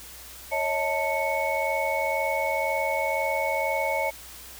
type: tone cluster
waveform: sine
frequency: 554 / 636 / 888 / 2212 Hz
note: C#5 / D#5 / A5 / C#7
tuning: -1 / +38 / +16 / -4 cents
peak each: -29 dBFS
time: 0.51-4.11 s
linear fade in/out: 20 ms
effects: added 60 Hz sine -51 dBFS peak until 4.59 s + white hiss -44 dBFS RMS until 4.59 s